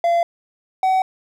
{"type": "tone pair in turn", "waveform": "triangle", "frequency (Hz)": [684, 754.8], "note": ["F5", "F#5"], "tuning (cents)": [-36, 34], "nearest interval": "major second", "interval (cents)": 170, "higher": "second", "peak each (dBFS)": -12, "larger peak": "neither", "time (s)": [[0.04, 0.23], [0.83, 1.02]], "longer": "neither", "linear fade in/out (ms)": 2, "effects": []}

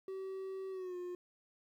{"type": "tone with pitch glide", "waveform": "triangle", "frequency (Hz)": [382.5, 356.9], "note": ["G4", "F4"], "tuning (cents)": [-42, 38], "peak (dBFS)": -38, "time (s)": [0.08, 1.15], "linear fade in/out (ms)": 2, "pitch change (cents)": -120, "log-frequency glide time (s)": [0.7, 0.97], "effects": ["12-bit"]}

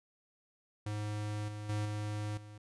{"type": "tone with level steps", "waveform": "square", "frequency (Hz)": 105.2, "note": "G#2", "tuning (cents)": 23, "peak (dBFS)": [-36, -41, -33, -36, -49], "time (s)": [0.86, 2.58], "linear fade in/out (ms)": 5, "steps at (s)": [1.48, 1.69, 1.85, 2.37], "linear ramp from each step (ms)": 5, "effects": ["resampled to 24000 Hz"]}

